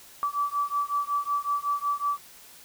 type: beating tone pair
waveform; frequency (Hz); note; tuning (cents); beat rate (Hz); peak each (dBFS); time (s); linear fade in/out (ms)
sine; 1152 / 1157.4; D6 / D6; -34 / -26; 5.4; -28; 0.23-2.18; 0
effects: white hiss -50 dBFS RMS until 2.64 s